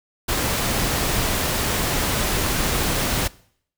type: noise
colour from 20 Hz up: pink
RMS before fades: -22 dBFS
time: 0.28-3.28 s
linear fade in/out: 10 ms
effects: noise-tail reverb RT60 0.6 s tail -21 dB re dry